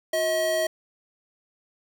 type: tone pair together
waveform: square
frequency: 358.5 / 638 Hz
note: F4 / D#5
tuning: +45 / +43 cents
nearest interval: minor seventh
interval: 998 cents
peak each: -34 / -23 dBFS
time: 0.13-0.67 s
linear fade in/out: 5 ms
effects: none